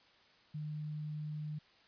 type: tone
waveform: sine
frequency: 151.7 Hz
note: D#3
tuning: 44 cents flat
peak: -38 dBFS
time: 0.54-1.59 s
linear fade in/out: 10 ms
effects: white hiss -65 dBFS RMS until 1.87 s + resampled to 11025 Hz